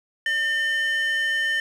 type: tone pair together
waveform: triangle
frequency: 1807 / 3039 Hz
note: A6 / F#7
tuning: +46 / +46 cents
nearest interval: major sixth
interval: 900 cents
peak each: -18 / -26 dBFS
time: 0.26-1.6 s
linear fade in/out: 2 ms
effects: tanh soft clip ceiling -17 dBFS